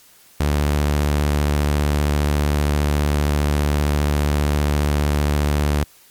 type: tone with vibrato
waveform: sawtooth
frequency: 73.42 Hz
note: D2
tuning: in tune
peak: -12 dBFS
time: 0.4-5.84 s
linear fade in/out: 5 ms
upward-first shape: sine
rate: 15 Hz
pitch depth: 25 cents each way
effects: white hiss -50 dBFS RMS until 6.1 s + MP3 96 kbps